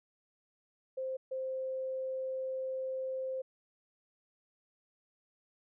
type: tone bursts at uneven times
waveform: sine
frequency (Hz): 523.3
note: C5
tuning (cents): 0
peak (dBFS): -34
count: 2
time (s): 0.97-1.17 / 1.31-3.42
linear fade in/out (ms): 10
effects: none